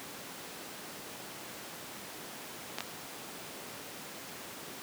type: clicks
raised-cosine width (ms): 0.2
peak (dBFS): -16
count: 2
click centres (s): 2.785 / 2.806
effects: pink hiss -44 dBFS RMS until 4.82 s + high-pass 200 Hz 12 dB/octave